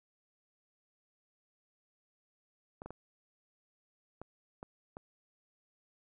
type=clicks; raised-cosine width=1 ms; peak=-30 dBFS; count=6; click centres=2.819 / 2.86 / 2.906 / 4.216 / 4.629 / 4.969 s; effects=none